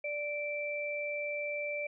sine tone pair together, 587.3 / 2340 Hz, D5 / D7, 0 / -7 cents, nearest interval 2 octaves, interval 2393 cents, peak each -36 / -36 dBFS, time 0.04-1.87 s, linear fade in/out 5 ms, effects none

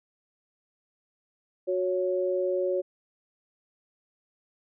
sine tone pair together, 366.7 / 556 Hz, F#4 / C#5, -15 / +5 cents, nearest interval perfect fifth, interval 720 cents, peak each -27 dBFS, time 1.67-2.82 s, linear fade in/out 20 ms, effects none

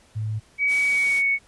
sine tone, 108.3 Hz, A2, 27 cents flat, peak -24 dBFS, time 0.15-0.4 s, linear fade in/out 20 ms
sine tone with pitch glide, 2268 to 2219 Hz, C#7 to C#7, +39 to +1 cents, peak -18 dBFS, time 0.58-1.39 s, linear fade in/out 50 ms, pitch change -38 cents, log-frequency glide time 0.85-1.28 s
white noise, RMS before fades -36 dBFS, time 0.67-1.23 s, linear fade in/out 50 ms
effects pink hiss -56 dBFS RMS until 1.47 s + resampled to 24000 Hz

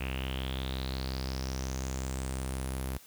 sawtooth tone with low-pass filter sweep, 65.6 Hz, C2, 5 cents sharp, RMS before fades -35 dBFS, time 0-2.98 s, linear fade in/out 10 ms, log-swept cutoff 2600 to 12000 Hz, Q 6.8, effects white hiss -55 dBFS RMS until 3.06 s

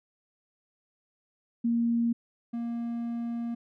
sine / triangle tone pair in turn, 233.7 / 234.5 Hz, A#3 / A#3, +5 / +11 cents, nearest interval unison, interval 6 cents, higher second, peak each -23 / -28 dBFS, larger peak first, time 1.64-2.13 / 2.53-3.55 s, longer second, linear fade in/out 10 ms, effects none

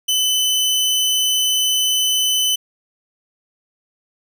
sawtooth tone, 3021 Hz, F#7, 35 cents sharp, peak -12 dBFS, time 0.08-2.56 s, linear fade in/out 10 ms, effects none

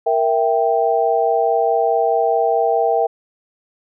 sine chord, E diminished, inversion second, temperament equal, 466.2 / 659.3 / 784 Hz, Bb4 / E5 / G5, 0 / 0 / 0 cents, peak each -18 dBFS, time 0.06-3.07 s, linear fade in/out 10 ms, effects none

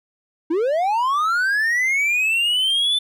triangle linear sweep, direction up, 302.7 to 3533 Hz, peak -15 dBFS, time 0.5-2.99 s, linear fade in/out 10 ms, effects none

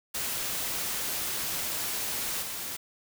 white noise with level steps, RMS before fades -32 / -36 dBFS, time 0.14-2.77 s, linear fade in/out 10 ms, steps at 2.41 s, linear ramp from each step 20 ms, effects none

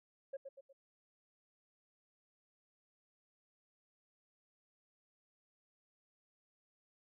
sine tone with echo, 544 Hz, C#5, 33 cents flat, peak -38 dBFS, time 0.33-0.37 s, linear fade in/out 10 ms, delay 120 ms, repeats 3, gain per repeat -7 dB, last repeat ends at 0.73 s, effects tanh soft clip ceiling -38 dBFS

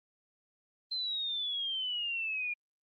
sine exponential sweep, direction down, 4127 to 2406 Hz, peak -32 dBFS, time 0.91-2.54 s, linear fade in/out 10 ms, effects Opus 24 kbps

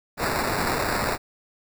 white noise with sample-and-hold, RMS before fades -25 dBFS, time 0.17-1.18 s, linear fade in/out 50 ms, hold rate 3150 Hz, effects none

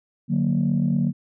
sine chord, D augmented, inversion none, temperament equal with one note detuned, 148.37 / 185 / 233.1 Hz, D3 / F#3 / A#3, +18 / 0 / 0 cents, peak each -22 dBFS, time 0.28-1.13 s, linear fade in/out 50 ms, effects tanh soft clip ceiling -12 dBFS

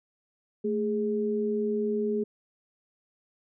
sine tone pair together, 220 / 415.6 Hz, A3 / G#4, 0 / +1 cents, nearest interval major seventh, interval 1101 cents, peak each -29 / -27 dBFS, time 0.64-2.24 s, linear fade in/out 10 ms, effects none

